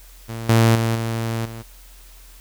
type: tone with level steps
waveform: sawtooth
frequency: 114 Hz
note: A#2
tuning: 38 cents flat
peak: -24 / -8 / -14 / -18 / -28 dBFS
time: 0.28-1.63 s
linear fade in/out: 20 ms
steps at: 0.49 / 0.75 / 0.95 / 1.45 s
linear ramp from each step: 5 ms
effects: added 43 Hz sine -43 dBFS peak until 2.4 s + white hiss -49 dBFS RMS until 2.4 s